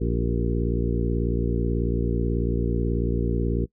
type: harmonic tone with a mistuned harmonic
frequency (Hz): 58.27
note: A#1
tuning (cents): 0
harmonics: 1 / 2 / 3 / 4 / 5 / 6 / 7 / 8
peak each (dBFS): -25 / -28 / -30 / -31 / -32 / -33 / -33 / -34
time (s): 0-3.66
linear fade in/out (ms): 20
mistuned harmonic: 7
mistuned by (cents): -47
effects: noise-tail reverb RT60 0.1 s tail -22 dB re dry